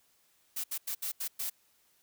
blue noise bursts at uneven times, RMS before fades -35 dBFS, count 6, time 0.56-0.64 / 0.71-0.78 / 0.87-0.95 / 1.02-1.12 / 1.2-1.28 / 1.39-1.5 s, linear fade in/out 10 ms, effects white hiss -69 dBFS RMS until 2.02 s

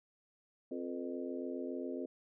harmonic tone with a mistuned harmonic, 87.31 Hz, F2, in tune, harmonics 3 / 4 / 5 / 6 / 7, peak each -41 / -43 / -45 / -47 / -48 dBFS, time 0.71-2.06 s, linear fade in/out 5 ms, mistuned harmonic 6, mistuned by -81 cents, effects none

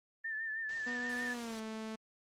sine tone with vibrato, 1775 Hz, A6, 15 cents sharp, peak -36 dBFS, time 0.24-1.34 s, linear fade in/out 10 ms, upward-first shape triangle, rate 6.3 Hz, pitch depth 55 cents each way
white noise, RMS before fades -49 dBFS, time 0.69-1.6 s, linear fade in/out 2 ms
sawtooth tone with pitch glide, 244 to 219.9 Hz, B3 to A3, -21 to -1 cents, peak -36 dBFS, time 0.86-1.96 s, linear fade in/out 10 ms, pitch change -180 cents, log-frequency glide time 1.32-1.59 s
effects low-pass 8000 Hz 12 dB/octave + Opus 24 kbps

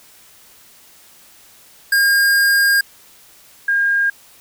square / sine tone pair in turn, 1616 / 1616 Hz, G#6 / G#6, -48 / -48 cents, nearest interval unison, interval 0 cents, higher neither, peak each -12 / -13 dBFS, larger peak first, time 1.92-2.81 / 3.68-4.1 s, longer first, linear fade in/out 5 ms, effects white hiss -47 dBFS RMS until 4.4 s

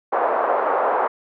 pink band-pass noise, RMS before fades -20 dBFS, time 0.12-1.08 s, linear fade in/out 10 ms, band 500 to 1200 Hz, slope 24 dB/octave, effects none

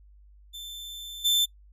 40% pulse tone with level steps, 3542 Hz, A7, 11 cents sharp, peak -36 / -19 dBFS, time 0.53-1.46 s, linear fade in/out 20 ms, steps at 1.24 s, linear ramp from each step 20 ms, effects noise-tail reverb RT60 0.1 s tail -23 dB re dry + added 50 Hz sine -51 dBFS peak until 1.72 s

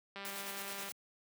click train, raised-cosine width 0.3 ms, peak -29 dBFS, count 145, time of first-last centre 0.16-0.887 s, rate 198 Hz
white noise with tremolo, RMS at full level -44 dBFS, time 0.25-0.92 s, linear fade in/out 0 ms, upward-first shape square, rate 9.4 Hz, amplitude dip 35%
effects high-pass 150 Hz 12 dB/octave

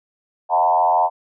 sine tone with frequency modulation, 810 Hz, G#5, 43 cents flat, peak -13 dBFS, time 0.49-1.1 s, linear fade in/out 50 ms, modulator 85.8 Hz, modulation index 1.9, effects none

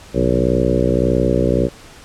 harmonic tone with a mistuned harmonic, 61.74 Hz, B1, in tune, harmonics 1 / 2 / 3 / 4 / 5 / 6 / 7 / 8 / 9, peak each -22 / -22 / -22 / -22 / -22 / -22 / -22 / -22 / -22 dBFS, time 0.13-1.7 s, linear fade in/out 50 ms, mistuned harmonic 2, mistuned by +79 cents, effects pink hiss -41 dBFS RMS until 2.04 s + low-pass 9000 Hz 12 dB/octave

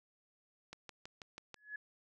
click train, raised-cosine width 0.2 ms, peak -30 dBFS, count 6, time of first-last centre 0.73-1.543 s, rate 6.15 Hz
sine tone with exponential growth, 1696 Hz, G#6, 36 cents sharp, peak -38 dBFS, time 1.56-1.76 s, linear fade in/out 5 ms, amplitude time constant 42 ms
effects none

